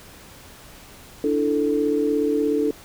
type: chord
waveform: sine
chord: D suspended second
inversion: none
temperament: just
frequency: 293.7 / 330.4 / 440.5 Hz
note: D4 / E4 / A4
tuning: 0 / +4 / +2 cents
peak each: -22 / -27 / -21 dBFS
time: 1.24-2.71 s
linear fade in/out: 2 ms
effects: pink hiss -45 dBFS RMS until 2.84 s